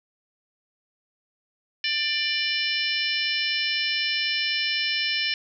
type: harmonic tone with a mistuned harmonic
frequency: 592 Hz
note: D5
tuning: 14 cents sharp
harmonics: 3 / 4 / 5 / 6 / 7 / 8 / 9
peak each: -31 / -28 / -28 / -36 / -33 / -37 / -30 dBFS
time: 1.84-5.34 s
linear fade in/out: 2 ms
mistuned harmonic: 8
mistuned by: +20 cents
effects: none